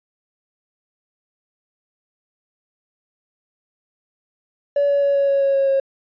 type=tone with pitch steps; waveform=triangle; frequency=570 / 566.1 / 562.2 / 558.3 / 554.4 / 550.6 / 546.8 / 543 Hz; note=C#5 / C#5 / C#5 / C#5 / C#5 / C#5 / C#5 / C#5; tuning=+48 / +36 / +24 / +12 / 0 / -12 / -24 / -36 cents; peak=-11 dBFS; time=4.76-5.8 s; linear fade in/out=5 ms; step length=130 ms; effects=tanh soft clip ceiling -11 dBFS + resampled to 11025 Hz